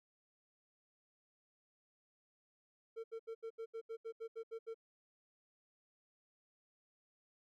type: tone bursts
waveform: triangle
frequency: 452.4 Hz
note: A4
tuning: 48 cents sharp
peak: -40 dBFS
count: 12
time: 2.96-4.745 s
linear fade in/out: 20 ms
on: 80 ms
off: 75 ms
effects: none